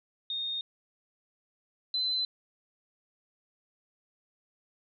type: tone pair in turn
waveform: sine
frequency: 3688 / 4046 Hz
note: A#7 / B7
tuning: -19 / +41 cents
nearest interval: major second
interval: 160 cents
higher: second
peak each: -31 / -27 dBFS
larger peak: second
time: 0.3-0.61 / 1.94-2.25 s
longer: neither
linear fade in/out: 2 ms
effects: none